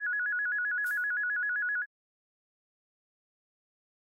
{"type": "tone with vibrato", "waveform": "sine", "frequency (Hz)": 1568, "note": "G6", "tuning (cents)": 0, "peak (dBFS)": -28, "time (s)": [0, 1.86], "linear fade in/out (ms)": 50, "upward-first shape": "square", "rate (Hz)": 7.7, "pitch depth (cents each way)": 120}
{"type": "noise with exponential decay", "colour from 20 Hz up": "violet", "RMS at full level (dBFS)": -41, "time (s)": [0.86, 1.17], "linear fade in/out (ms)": 5, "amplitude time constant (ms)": 67}
{"effects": ["AAC 48 kbps"]}